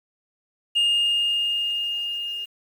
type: tone with level ramp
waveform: sine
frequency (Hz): 2832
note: F7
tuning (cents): +23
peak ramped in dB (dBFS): -14 to -28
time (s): 0.75-2.46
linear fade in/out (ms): 20
effects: tanh soft clip ceiling -16 dBFS + 8-bit